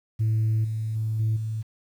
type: tone with level steps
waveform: sine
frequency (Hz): 110.1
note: A2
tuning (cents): +2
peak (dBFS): -18 / -25 / -23 / -19 / -26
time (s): 0.19-1.63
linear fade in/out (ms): 20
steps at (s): 0.64 / 0.95 / 1.19 / 1.36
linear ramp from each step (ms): 10
effects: tanh soft clip ceiling -18 dBFS + 9-bit